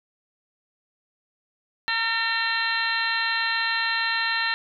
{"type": "harmonic tone with a mistuned harmonic", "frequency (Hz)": 453.5, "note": "A#4", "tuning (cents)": -48, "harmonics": [2, 3, 4, 5, 6, 7, 8, 9], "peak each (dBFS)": [-32, -32, -25, -37, -31, -36, -38, -29], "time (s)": [1.88, 4.54], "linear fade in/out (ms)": 0, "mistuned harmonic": 2, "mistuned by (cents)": 23, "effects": []}